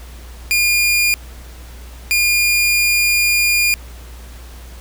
sawtooth tone pair in turn, 2420 / 2420 Hz, D#7 / D#7, -49 / -49 cents, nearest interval unison, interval 0 cents, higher neither, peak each -9 dBFS, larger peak neither, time 0.51-1.14 / 2.11-3.74 s, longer second, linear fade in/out 0 ms, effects added 60 Hz sine -33 dBFS peak until 4.8 s + pink hiss -42 dBFS RMS until 4.8 s

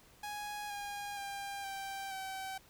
sawtooth tone with pitch steps, 830.6 / 814.4 / 798.6 / 783.1 / 767.8 Hz, G#5 / G#5 / G5 / G5 / G5, 0 / -34 / +32 / -2 / -36 cents, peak -36 dBFS, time 0.23-2.58 s, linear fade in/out 5 ms, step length 470 ms, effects pink hiss -62 dBFS RMS until 2.69 s

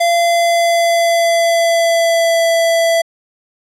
square tone with pitch glide, 685 to 665.9 Hz, F5 to E5, -34 to +17 cents, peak -11 dBFS, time 0-3.02 s, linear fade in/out 10 ms, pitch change -49 cents, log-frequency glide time 0.14-2.45 s, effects low-pass 11000 Hz 12 dB/octave

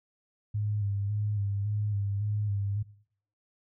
sine tone with vibrato, 102.5 Hz, G#2, 22 cents flat, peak -27 dBFS, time 0.54-2.83 s, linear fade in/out 10 ms, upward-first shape square, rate 1.8 Hz, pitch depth 38 cents each way, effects noise-tail reverb RT60 0.6 s tail -21 dB re dry

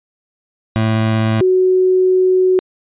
25% pulse / sine tone pair in turn, 110.5 / 371 Hz, A2 / F#4, +8 / +5 cents, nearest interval octave + major sixth, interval 2097 cents, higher second, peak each -9 dBFS, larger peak neither, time 0.76-1.41 / 1.41-2.59 s, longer second, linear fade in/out 0 ms, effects resampled to 8000 Hz

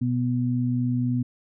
sine tone pair together, 123.45 / 246.9 Hz, B2 / B3, 0 / 0 cents, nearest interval octave, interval 1200 cents, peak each -24 dBFS, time 0.01-1.23 s, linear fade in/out 10 ms, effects none

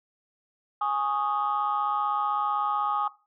sine chord, Ab suspended fourth, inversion none, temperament equal, 830.6 / 1108.7 / 1244.5 Hz, Ab5 / Db6 / Eb6, 0 / 0 / 0 cents, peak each -27 / -30 / -27 dBFS, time 0.81-3.08 s, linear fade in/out 5 ms, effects noise-tail reverb RT60 0.3 s tail -17 dB re dry + tanh soft clip ceiling -17 dBFS

